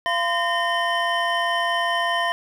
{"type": "tone cluster", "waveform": "triangle", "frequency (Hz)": [687, 1022, 1828, 3061], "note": ["F5", "C6", "A#6", "G7"], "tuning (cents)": [-29, -41, -34, -42], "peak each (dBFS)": [-23, -23, -23, -27], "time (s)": [0.06, 2.32], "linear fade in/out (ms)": 0, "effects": []}